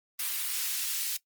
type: noise with high-pass filter sweep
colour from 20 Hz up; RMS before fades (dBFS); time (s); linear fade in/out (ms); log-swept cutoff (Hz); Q
white; -32; 0.19-1.17; 5; 1500 to 2600; 0.72
effects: noise-tail reverb RT60 0.1 s tail -19 dB re dry + Opus 32 kbps